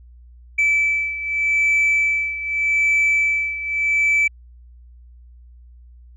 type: beating tone pair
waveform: sine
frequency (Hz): 2313 / 2313.83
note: D7 / D7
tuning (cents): -27 / -26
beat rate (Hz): 0.83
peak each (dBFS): -16 / -20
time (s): 0.58-4.28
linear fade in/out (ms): 10
effects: tanh soft clip ceiling -12 dBFS + added 60 Hz sine -42 dBFS peak until 6.16 s